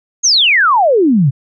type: exponential sweep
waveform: sine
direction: down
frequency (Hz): 6750 to 123.47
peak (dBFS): -7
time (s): 0.23-1.31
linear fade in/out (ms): 20
effects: none